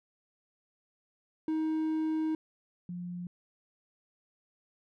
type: tone pair in turn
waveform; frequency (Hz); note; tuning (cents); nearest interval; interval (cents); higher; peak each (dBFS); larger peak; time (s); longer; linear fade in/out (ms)
triangle / sine; 315 / 176.79; D#4 / F3; +21 / +21; minor seventh; 1000; first; -26 / -36; first; 1.48-2.35 / 2.89-3.27; first; 2
effects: none